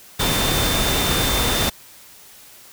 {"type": "tone in noise", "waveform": "sine", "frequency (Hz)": 3578, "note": "A7", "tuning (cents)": 28, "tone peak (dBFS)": -25, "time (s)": [0.19, 1.7], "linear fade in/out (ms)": 10, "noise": "pink", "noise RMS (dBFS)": -20, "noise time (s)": [0.19, 1.7], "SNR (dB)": -8, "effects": ["white hiss -45 dBFS RMS until 2.72 s"]}